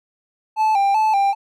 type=tone with vibrato; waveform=triangle; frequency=830.6 Hz; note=G#5; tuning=in tune; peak=-12 dBFS; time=0.56-1.35 s; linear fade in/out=50 ms; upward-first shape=square; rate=2.6 Hz; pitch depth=80 cents each way; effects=none